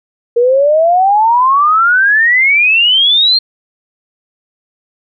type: exponential sweep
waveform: sine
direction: up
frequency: 466.2 to 4251 Hz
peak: -6 dBFS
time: 0.36-3.39 s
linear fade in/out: 10 ms
effects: none